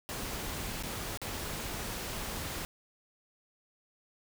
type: noise with dropouts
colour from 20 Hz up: pink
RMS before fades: -38 dBFS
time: 0.09-2.65 s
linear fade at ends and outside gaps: 0 ms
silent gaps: 0.826-0.835 / 1.174-1.216 s
effects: none